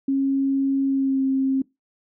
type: tone with pitch glide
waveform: sine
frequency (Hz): 272.2 to 267.1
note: C#4 to C4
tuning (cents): -31 to +36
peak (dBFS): -18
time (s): 0.08-1.62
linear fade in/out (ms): 5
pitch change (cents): -33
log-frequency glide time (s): 0.85-1.23
effects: noise-tail reverb RT60 0.2 s tail -22 dB re dry